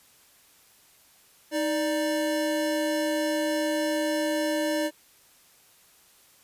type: tone pair together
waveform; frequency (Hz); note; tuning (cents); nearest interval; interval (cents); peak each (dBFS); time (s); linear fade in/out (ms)
square; 312.5 / 589.9; D#4 / D5; +8 / +8; major seventh; 1100; -28; 1.51-4.91; 50
effects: white hiss -58 dBFS RMS until 6.43 s + resampled to 32000 Hz